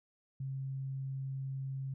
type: tone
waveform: sine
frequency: 134.5 Hz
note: C3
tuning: 48 cents sharp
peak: -36 dBFS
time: 0.4-1.94 s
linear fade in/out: 5 ms
effects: none